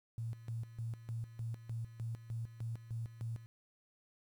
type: tone with tremolo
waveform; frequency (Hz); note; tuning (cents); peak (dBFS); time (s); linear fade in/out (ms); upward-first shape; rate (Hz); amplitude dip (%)
sine; 114.6; A#2; -29; -37; 0.18-3.46; 0; square; 3.3; 80
effects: 11-bit